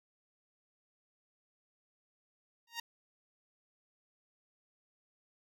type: tone with exponential growth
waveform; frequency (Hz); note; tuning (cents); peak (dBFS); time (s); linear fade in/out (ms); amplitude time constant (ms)
10% pulse; 932.3; A#5; 0; -26; 2.67-2.8; 5; 27
effects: none